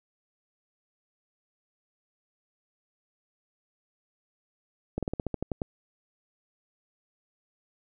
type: slowing click train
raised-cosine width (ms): 2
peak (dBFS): -16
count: 10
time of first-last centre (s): 4.98-5.618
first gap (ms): 47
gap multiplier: 1.1
effects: none